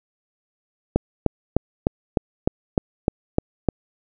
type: click train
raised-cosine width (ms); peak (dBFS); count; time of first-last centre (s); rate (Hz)
2; -3; 10; 0.96-3.687; 3.3
effects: none